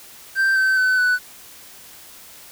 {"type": "tone with pitch steps", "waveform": "triangle", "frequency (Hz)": [1568, 1541.1, 1514.6, 1488.6], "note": ["G6", "G6", "F#6", "F#6"], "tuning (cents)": [0, -30, 40, 10], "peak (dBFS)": -13, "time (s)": [0.35, 1.19], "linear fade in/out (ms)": 50, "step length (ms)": 210, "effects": ["white hiss -43 dBFS RMS until 2.51 s"]}